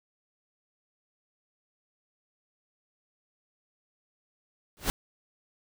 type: noise with exponential growth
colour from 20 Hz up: pink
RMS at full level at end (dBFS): -23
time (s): 4.77-4.9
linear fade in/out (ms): 0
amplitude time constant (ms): 28
effects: none